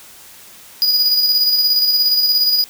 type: tone with tremolo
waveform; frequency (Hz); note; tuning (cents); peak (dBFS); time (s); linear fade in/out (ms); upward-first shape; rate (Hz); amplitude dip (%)
square; 4915; D#8; -22; -11; 0.82-2.64; 0; square; 17; 35
effects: white hiss -41 dBFS RMS until 2.69 s